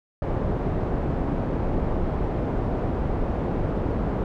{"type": "low-pass noise", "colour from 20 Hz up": "pink", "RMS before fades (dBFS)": -25, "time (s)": [0.22, 4.24], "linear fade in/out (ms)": 2, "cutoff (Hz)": 680, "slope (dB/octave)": 12, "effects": []}